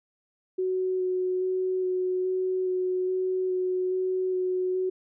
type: tone with vibrato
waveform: sine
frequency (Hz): 370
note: F#4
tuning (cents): 0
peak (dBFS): -24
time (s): 0.58-4.9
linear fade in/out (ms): 10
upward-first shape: square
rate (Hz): 1.2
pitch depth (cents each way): 9
effects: none